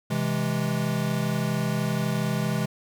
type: chord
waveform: square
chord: C augmented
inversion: none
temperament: equal with one note detuned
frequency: 130.81 / 163.39 / 207.7 Hz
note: C3 / E3 / G#3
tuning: 0 / -15 / 0 cents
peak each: -29 dBFS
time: 0.1-2.66 s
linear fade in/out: 10 ms
effects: none